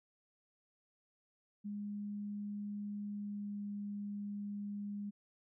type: tone with pitch glide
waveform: sine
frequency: 205.5 to 204.1 Hz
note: G#3 to G#3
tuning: -18 to -30 cents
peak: -39 dBFS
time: 1.64-5.11 s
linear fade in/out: 20 ms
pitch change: -12 cents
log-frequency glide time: 3.07-3.65 s
effects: none